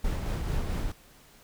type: noise with tremolo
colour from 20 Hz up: brown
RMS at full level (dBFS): -28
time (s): 0.04-0.92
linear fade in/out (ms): 5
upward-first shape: sine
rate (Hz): 4.5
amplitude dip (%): 35
effects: pink hiss -56 dBFS RMS until 1.43 s